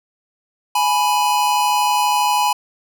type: tone pair together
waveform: square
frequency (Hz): 835.4 / 987.8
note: G#5 / B5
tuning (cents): +10 / 0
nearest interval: minor third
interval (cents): 290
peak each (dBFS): -18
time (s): 0.75-2.53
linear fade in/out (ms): 5
effects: none